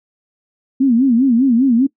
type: tone with vibrato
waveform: sine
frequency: 250.1 Hz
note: B3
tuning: 22 cents sharp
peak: -9 dBFS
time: 0.8-1.87 s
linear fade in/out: 10 ms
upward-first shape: sine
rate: 5 Hz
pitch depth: 170 cents each way
effects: noise-tail reverb RT60 0.1 s tail -21 dB re dry